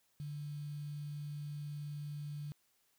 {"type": "tone with quantisation", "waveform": "sine", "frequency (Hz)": 146.83, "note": "D3", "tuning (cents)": 0, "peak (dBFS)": -40, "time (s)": [0.2, 2.52], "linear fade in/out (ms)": 0, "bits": 10, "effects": ["white hiss -75 dBFS RMS until 2.98 s"]}